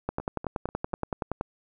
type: two click trains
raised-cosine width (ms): 1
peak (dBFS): -22 / -14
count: 4 / 15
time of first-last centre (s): 0.2-0.933 / 0.09-1.411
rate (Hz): 4.09 / 10.6
effects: none